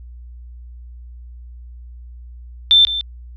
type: tone with echo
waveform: sine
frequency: 3555 Hz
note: A7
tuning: 17 cents sharp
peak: -7 dBFS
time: 2.71-2.85 s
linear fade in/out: 0 ms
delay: 160 ms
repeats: 1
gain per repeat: -12 dB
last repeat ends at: 3.01 s
effects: added 60 Hz sine -34 dBFS peak until 3.36 s + resampled to 11025 Hz